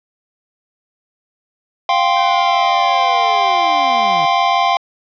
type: chord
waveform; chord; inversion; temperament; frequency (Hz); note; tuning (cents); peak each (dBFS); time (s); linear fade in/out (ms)
square; F suspended second; none; equal; 698.5 / 784 / 1046.5; F5 / G5 / C6; 0 / 0 / 0; -17; 1.89-4.77; 2
type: linear sweep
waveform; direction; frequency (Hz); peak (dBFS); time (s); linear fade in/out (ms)
sawtooth; down; 784 to 146.83; -24; 2.16-4.26; 10
effects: resampled to 11025 Hz + 8-bit